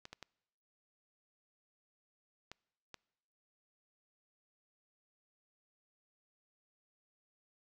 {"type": "clicks", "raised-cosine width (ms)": 0.2, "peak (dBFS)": -29, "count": 5, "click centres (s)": [0.054, 0.13, 0.227, 2.516, 2.943], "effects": ["noise-tail reverb RT60 1.0 s tail -26 dB re dry"]}